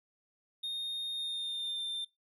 triangle tone with pitch glide, 3690 to 3587 Hz, A#7 to A7, -18 to +33 cents, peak -33 dBFS, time 0.63-2.05 s, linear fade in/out 10 ms, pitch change -49 cents, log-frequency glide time 1.13-1.82 s, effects noise-tail reverb RT60 0.2 s tail -20 dB re dry

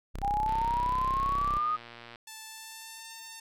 sawtooth tone, 32.55 Hz, C1, 8 cents flat, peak -31 dBFS, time 0.14-1.59 s, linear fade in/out 10 ms
sine linear sweep, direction up, 793 to 1252 Hz, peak -26 dBFS, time 0.22-1.77 s, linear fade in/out 20 ms
click train, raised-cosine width 0.3 ms, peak -30 dBFS, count 199, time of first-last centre 0.48-2.158 s, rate 118 Hz
5% pulse tone with pitch glide, 880 to 901.1 Hz, A5 to A5, 0 to +41 cents, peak -31 dBFS, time 2.27-3.4 s, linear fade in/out 5 ms, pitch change +41 cents, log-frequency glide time 2.47-3.11 s
effects none

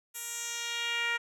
10% pulse tone with band-pass filter sweep, 470 Hz, A#4, 14 cents sharp, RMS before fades -34 dBFS, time 0.14-1.18 s, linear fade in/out 20 ms, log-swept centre 11000 to 1900 Hz, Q 1.6, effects none

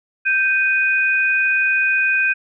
sine tone pair together, 1564 / 2483 Hz, G6 / D#7, -4 / -4 cents, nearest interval minor sixth, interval 800 cents, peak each -17 dBFS, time 0.25-2.34 s, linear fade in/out 20 ms, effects none

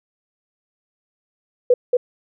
sine tone with echo, 493.9 Hz, B4, in tune, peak -9 dBFS, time 1.7-1.74 s, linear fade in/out 5 ms, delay 230 ms, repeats 1, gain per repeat -3 dB, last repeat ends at 1.97 s, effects none

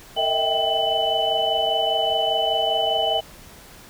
sine tone cluster, 454 / 630 / 655 / 786 / 2998 Hz, A#4 / D#5 / E5 / G5 / F#7, -46 / +21 / -11 / +4 / +22 cents, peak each -30 / -27 / -25 / -24 / -23 dBFS, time 0.16-3.21 s, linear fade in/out 20 ms, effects pink hiss -45 dBFS RMS until 3.89 s

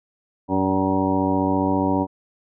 harmonic tone with a mistuned harmonic, 94.8 Hz, F#2, 43 cents sharp, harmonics 1 / 2 / 3 / 4 / 5 / 6 / 8 / 9 / 10, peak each -29 / -26 / -21 / -29 / -31 / -28 / -29 / -33 / -26 dBFS, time 0.48-2.07 s, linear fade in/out 50 ms, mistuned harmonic 6, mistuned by +30 cents, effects none

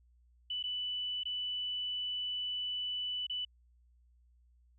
sine tone with dropouts, 2980 Hz, F#7, 12 cents sharp, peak -34 dBFS, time 0.5-3.45 s, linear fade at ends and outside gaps 5 ms, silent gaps 0.628-0.638 / 1.235-1.254 / 3.268-3.297 s, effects added 60 Hz sine -63 dBFS peak until 4.78 s

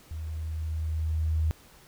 sine tone with level ramp, 79.1 Hz, D#2, 29 cents sharp, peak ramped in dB -33 to -22 dBFS, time 0.11-1.51 s, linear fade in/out 0 ms, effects pink hiss -55 dBFS RMS until 1.87 s

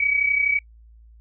sine tone pair together, 2268 / 2300 Hz, C#7 / D7, +39 / -37 cents, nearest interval unison, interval 24 cents, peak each -19 / -24 dBFS, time 0-0.59 s, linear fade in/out 5 ms, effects noise-tail reverb RT60 0.1 s tail -24 dB re dry + added 56 Hz sine -46 dBFS peak until 1.2 s

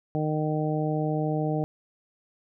harmonic tone, 153.7 Hz, D#3, 21 cents flat, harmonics 1 / 2 / 3 / 4 / 5, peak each -27 / -30 / -32 / -33 / -34 dBFS, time 0.15-1.64 s, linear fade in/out 0 ms, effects none

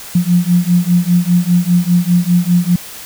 sine beating tone pair, 173.6 / 178.6 Hz, F3 / F3, -10 / +39 cents, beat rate 5 Hz, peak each -12 dBFS, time 0.15-2.76 s, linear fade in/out 5 ms, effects white hiss -31 dBFS RMS until 3.05 s

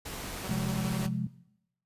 pink noise, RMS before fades -39 dBFS, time 0.05-1.07 s, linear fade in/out 10 ms
10% pulse tone with tremolo, 189.3 Hz, F#3, 40 cents sharp, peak -30 dBFS, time 0.43-1.09 s, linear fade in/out 10 ms, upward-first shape square, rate 12 Hz, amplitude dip 50%
sine chord, F minor, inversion second, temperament equal, 130.81 / 174.61 / 207.7 Hz, C3 / F3 / Ab3, 0 / 0 / 0 cents, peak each -33 dBFS, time 0.49-1.27 s, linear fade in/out 5 ms
effects noise-tail reverb RT60 0.8 s tail -18 dB re dry + resampled to 32000 Hz

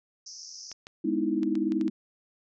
pink band-pass noise, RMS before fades -44 dBFS, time 0.26-0.73 s, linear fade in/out 5 ms, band 5000 to 6200 Hz, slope 96 dB/octave
clicks, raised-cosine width 0.2 ms, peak -26 dBFS, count 7, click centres 0.716 / 0.869 / 1.432 / 1.554 / 1.721 / 1.812 / 1.88 s
sine chord, E major seventh, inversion first, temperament just, 206 / 247.2 / 309 / 329.6 Hz, G#3 / B3 / D#4 / E4, -14 / +2 / -12 / 0 cents, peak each -32 / -32 / -28 / -29 dBFS, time 1.04-1.9 s, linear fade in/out 10 ms
effects none

